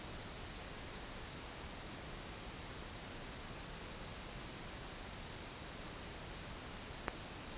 click, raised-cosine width 0.5 ms, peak -18 dBFS, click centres 7.082 s, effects pink hiss -48 dBFS RMS until 7.57 s + resampled to 8000 Hz

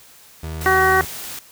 30% pulse tone, 79.6 Hz, D#2, 40 cents sharp, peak -24 dBFS, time 0.43-1.05 s, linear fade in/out 5 ms
white noise, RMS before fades -32 dBFS, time 0.61-1.39 s, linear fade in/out 2 ms
harmonic tone, 378.2 Hz, F#4, 38 cents sharp, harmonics 1 / 2 / 3 / 4 / 5, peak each -19 / -19 / -19 / -19 / -19 dBFS, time 0.66-1.01 s, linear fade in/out 0 ms
effects white hiss -47 dBFS RMS until 1.51 s

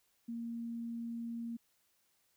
sine tone, 232.7 Hz, A#3, 3 cents flat, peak -38 dBFS, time 0.28-1.57 s, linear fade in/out 10 ms, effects white hiss -75 dBFS RMS until 2.36 s

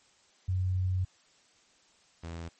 sine / sawtooth tone pair in turn, 92.5 / 83.55 Hz, F#2 / E2, 0 / +24 cents, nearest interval major second, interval 176 cents, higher first, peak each -26 / -34 dBFS, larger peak first, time 0.48-1.05 / 2.23-2.49 s, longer first, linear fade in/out 10 ms, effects white hiss -64 dBFS RMS until 2.59 s + MP3 32 kbps

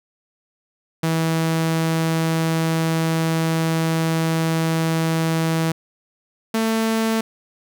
sawtooth tone pair in turn, 162.5 / 223.3 Hz, E3 / A3, -24 / +26 cents, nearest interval tritone, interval 550 cents, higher second, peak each -14 dBFS, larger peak neither, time 1.03-5.72 / 6.54-7.21 s, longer first, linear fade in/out 5 ms, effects none

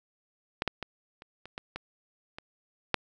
clicks, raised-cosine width 0.3 ms, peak -12 / -11 / -19 / -30 / -28 / -20 / -20 / -24 / -7 dBFS, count 9, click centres 0.621 / 0.677 / 0.827 / 1.221 / 1.456 / 1.579 / 1.76 / 2.385 / 2.943 s, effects none

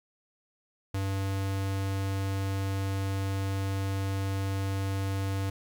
square tone, 97.3 Hz, G2, 12 cents flat, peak -29 dBFS, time 0.94-5.5 s, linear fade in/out 5 ms, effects 11-bit

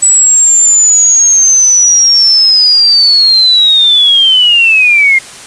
sine linear sweep, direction down, 7902 to 2100 Hz, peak -3 dBFS, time 0.02-5.19 s, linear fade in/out 10 ms, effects white hiss -29 dBFS RMS until 5.46 s + resampled to 22050 Hz

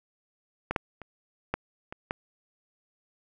clicks, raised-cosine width 0.5 ms, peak -13 / -10 / -27 / -12 / -23 / -14 dBFS, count 6, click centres 0.71 / 0.762 / 1.017 / 1.54 / 1.925 / 2.109 s, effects none

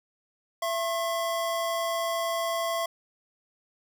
square tone pair together, 669 / 1078 Hz, E5 / C#6, +25 / -49 cents, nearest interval minor sixth, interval 826 cents, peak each -29 / -32 dBFS, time 0.62-2.86 s, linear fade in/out 5 ms, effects none

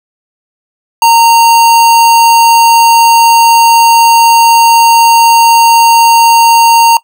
square tone, 924 Hz, A#5, 16 cents flat, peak -3 dBFS, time 1.02-6.97 s, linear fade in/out 2 ms, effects noise-tail reverb RT60 0.1 s tail -18 dB re dry

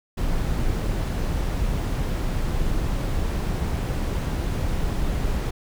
brown noise, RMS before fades -24 dBFS, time 0.17-5.51 s, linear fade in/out 10 ms, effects none

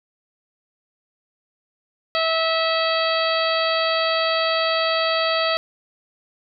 harmonic tone, 650 Hz, E5, 24 cents flat, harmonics 1 / 2 / 3 / 4 / 5 / 6 / 7, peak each -22 / -24 / -28 / -29 / -28 / -29 / -28 dBFS, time 2.15-5.57 s, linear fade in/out 0 ms, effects none

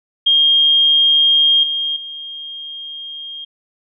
sine tone with level steps, 3226 Hz, G7, 49 cents sharp, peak -9 / -17 / -27 dBFS, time 0.26-3.45 s, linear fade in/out 10 ms, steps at 1.63 / 1.96 s, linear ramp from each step 5 ms, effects none

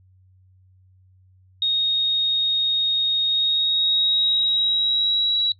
sine tone with pitch glide, 3729 to 3894 Hz, A#7 to B7, 0 to -25 cents, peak -17 dBFS, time 1.62-5.52 s, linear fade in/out 2 ms, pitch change +75 cents, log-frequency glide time 3.26-5.39 s, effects noise-tail reverb RT60 0.1 s tail -19 dB re dry + added 93 Hz sine -52 dBFS peak until 5.59 s

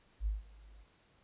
sine tone with ADSR envelope, 51.8 Hz, G#1, 4 cents flat, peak -29 dBFS, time 0.2-0.87 s, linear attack 62 ms, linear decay 160 ms, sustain -24 dB, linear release 63 ms, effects pink hiss -68 dBFS RMS until 1.23 s + resampled to 8000 Hz

